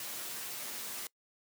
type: noise with comb filter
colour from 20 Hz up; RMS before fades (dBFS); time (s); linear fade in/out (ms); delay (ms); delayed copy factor
white; -41; 0-1.07; 2; 8.4; +0.55
effects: noise-tail reverb RT60 0.1 s tail -23 dB re dry + high-pass 150 Hz 12 dB/octave